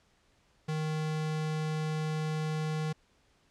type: tone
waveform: square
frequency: 155.56 Hz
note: D#3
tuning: in tune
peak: -31 dBFS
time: 0.68-2.93 s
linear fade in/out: 10 ms
effects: pink hiss -68 dBFS RMS until 3.5 s + low-pass 7000 Hz 12 dB/octave